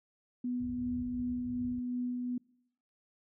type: tone with tremolo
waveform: sine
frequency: 246.9 Hz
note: B3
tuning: in tune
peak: -31 dBFS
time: 0.44-2.38 s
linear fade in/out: 5 ms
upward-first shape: sine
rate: 2.7 Hz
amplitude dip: 25%
type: low-pass noise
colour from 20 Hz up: pink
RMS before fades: -44 dBFS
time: 0.6-1.79 s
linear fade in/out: 0 ms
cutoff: 120 Hz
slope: 96 dB/octave
effects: noise-tail reverb RT60 0.8 s tail -26 dB re dry + high-pass 60 Hz 12 dB/octave